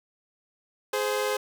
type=tone pair together; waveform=sawtooth; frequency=418.5 / 519 Hz; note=G#4 / C5; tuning=+13 / -14 cents; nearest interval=major third; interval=373 cents; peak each=-24 dBFS; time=0.93-1.37 s; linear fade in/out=5 ms; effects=9-bit